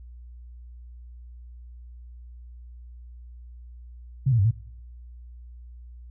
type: tone with pitch steps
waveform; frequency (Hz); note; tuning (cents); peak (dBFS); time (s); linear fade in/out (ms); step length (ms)
sine; 133.5 / 116.6 / 97.1 / 113.7; C3 / A#2 / G2 / A#2; +35 / +1 / -16 / -43; -17; 4.26-4.512; 10; 63
effects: noise-tail reverb RT60 0.9 s tail -24 dB re dry + added 60 Hz sine -41 dBFS peak until 6.1 s